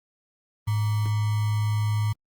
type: tone with sample-and-hold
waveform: sine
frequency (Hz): 106.2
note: G#2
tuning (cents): +39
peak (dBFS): -21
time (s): 0.67-2.13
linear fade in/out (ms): 10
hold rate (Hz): 1050
effects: Opus 24 kbps